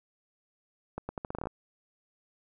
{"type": "accelerating click train", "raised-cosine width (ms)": 1, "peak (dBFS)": -21, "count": 11, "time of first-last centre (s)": [0.98, 1.471], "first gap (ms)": 110, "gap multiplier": 0.8, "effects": []}